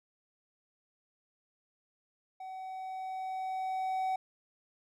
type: tone with level ramp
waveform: triangle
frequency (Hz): 755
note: F#5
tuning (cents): +35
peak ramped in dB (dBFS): -39 to -27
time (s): 2.4-4.16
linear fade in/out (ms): 5
effects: none